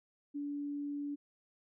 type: tone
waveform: sine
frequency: 288 Hz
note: D4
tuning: 34 cents flat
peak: -36 dBFS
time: 0.34-1.16 s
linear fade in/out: 20 ms
effects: none